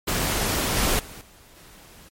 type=noise with level steps; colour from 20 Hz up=pink; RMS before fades=-24 / -22 / -41 / -51 / -48 dBFS; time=0.07-2.09 s; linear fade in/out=10 ms; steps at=0.77 / 0.99 / 1.21 / 1.56 s; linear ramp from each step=2 ms; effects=MP3 64 kbps